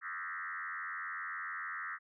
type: tone with frequency modulation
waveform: sine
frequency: 1572 Hz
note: G6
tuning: 4 cents sharp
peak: -38 dBFS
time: 0.01-1.99 s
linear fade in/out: 50 ms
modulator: 87 Hz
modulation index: 4.3
effects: none